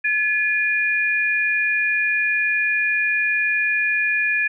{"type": "tone pair together", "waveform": "sine", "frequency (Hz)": [1713, 2432], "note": ["A6", "D#7"], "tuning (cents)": [-47, -40], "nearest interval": "tritone", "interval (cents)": 607, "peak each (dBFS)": -20, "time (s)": [0.04, 4.48], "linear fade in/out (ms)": 10, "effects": []}